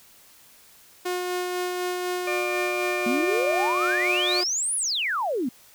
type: tone with tremolo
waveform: sawtooth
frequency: 360 Hz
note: F#4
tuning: 47 cents flat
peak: -21 dBFS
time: 1.05-4.44 s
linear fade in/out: 10 ms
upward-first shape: sine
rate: 4 Hz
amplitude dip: 25%
type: harmonic tone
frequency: 599 Hz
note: D5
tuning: 34 cents sharp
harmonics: 1 / 2 / 3 / 4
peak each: -31 / -36 / -38 / -29 dBFS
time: 2.27-4.41 s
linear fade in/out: 5 ms
type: exponential two-way sweep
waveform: sine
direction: up then down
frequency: 226.5 to 10548 to 226.5 Hz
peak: -23 dBFS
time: 3.06-5.49 s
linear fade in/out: 5 ms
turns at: 4.76 s
effects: white hiss -53 dBFS RMS until 5.74 s